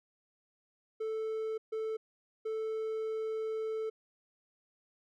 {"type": "tone bursts at uneven times", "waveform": "triangle", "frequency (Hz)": 440, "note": "A4", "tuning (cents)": 0, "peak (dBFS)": -31, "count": 3, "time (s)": [[1, 1.58], [1.72, 1.97], [2.45, 3.9]], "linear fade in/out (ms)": 10, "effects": []}